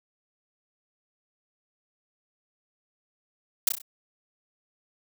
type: noise with echo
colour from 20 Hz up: blue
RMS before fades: -19 dBFS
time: 3.67-3.69 s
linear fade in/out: 5 ms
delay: 32 ms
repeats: 4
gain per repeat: -6 dB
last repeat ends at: 3.818 s
effects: none